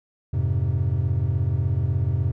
triangle chord, F minor, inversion none, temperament equal, 87.31 / 103.83 / 130.81 Hz, F2 / Ab2 / C3, 0 / 0 / 0 cents, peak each -22 dBFS, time 0.33-2.32 s, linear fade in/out 10 ms, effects tanh soft clip ceiling -10 dBFS

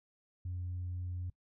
sine tone, 89.6 Hz, F2, 45 cents sharp, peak -35 dBFS, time 0.45-1.3 s, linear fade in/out 5 ms, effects noise-tail reverb RT60 0.1 s tail -23 dB re dry + tanh soft clip ceiling -33 dBFS

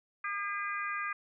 harmonic tone, 404.5 Hz, G#4, 46 cents flat, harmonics 3 / 4 / 5 / 6, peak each -36 / -38 / -40 / -42 dBFS, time 0.24-1.13 s, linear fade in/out 5 ms, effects none

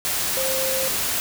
sine tone in noise, 528 Hz, C5, 16 cents sharp, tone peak -25 dBFS, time 0.37-0.88 s, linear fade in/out 0 ms, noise white, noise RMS -24 dBFS, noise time 0.05-1.2 s, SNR -4 dB, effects none

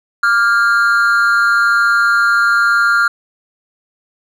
triangle tone with amplitude modulation, 1396.9 Hz, F6, in tune, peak -4 dBFS, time 0.23-3.08 s, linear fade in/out 5 ms, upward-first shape sine, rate 221 Hz, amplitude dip 80%, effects none

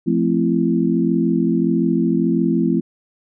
sine chord, F major seventh, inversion none, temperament equal with one note detuned, 174.61 / 220 / 261.6 / 335.4 Hz, F3 / A3 / C4 / E4, 0 / 0 / 0 / +30 cents, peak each -20 dBFS, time 0.06-2.81 s, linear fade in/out 20 ms, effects none

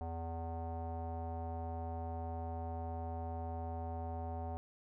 square tone with low-pass filter, 82.8 Hz, E2, 8 cents sharp, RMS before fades -41 dBFS, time 0.01-4.57 s, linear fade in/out 0 ms, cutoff 770 Hz, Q 5.6, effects none

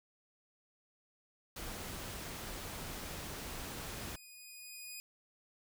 pink noise, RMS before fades -44 dBFS, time 1.56-4.16 s, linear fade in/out 5 ms
10% pulse tone with exponential growth, 2476 Hz, D#7, 9 cents flat, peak -35 dBFS, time 1.78-5 s, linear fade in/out 0 ms, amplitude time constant 700 ms
effects none

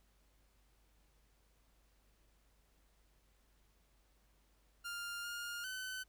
sawtooth tone with pitch steps, 1400 / 1414 / 1517 Hz, F6 / F6 / F#6, +4 / +21 / +43 cents, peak -38 dBFS, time 4.84-6.04 s, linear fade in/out 20 ms, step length 400 ms, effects added 50 Hz sine -70 dBFS peak until 6.08 s + pink hiss -75 dBFS RMS until 6.08 s

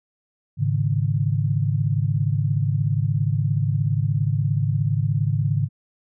sine chord, Ab suspended fourth, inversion none, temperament equal with one note detuned, 105.64 / 138.59 / 155.56 Hz, Ab2 / Db3 / Eb3, +30 / 0 / 0 cents, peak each -22 / -22 / -25 dBFS, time 0.57-5.69 s, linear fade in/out 50 ms, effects none

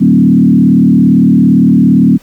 sine tone with frequency modulation, 219.8 Hz, A3, 2 cents flat, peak -3 dBFS, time 0-2.18 s, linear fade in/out 20 ms, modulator 37.6 Hz, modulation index 1.6, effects pink hiss -44 dBFS RMS until 2.22 s

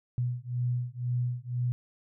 sine beating tone pair, 122 / 124 Hz, B2 / B2, -21 / +7 cents, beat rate 2 Hz, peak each -31 dBFS, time 0.18-1.72 s, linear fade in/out 0 ms, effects none

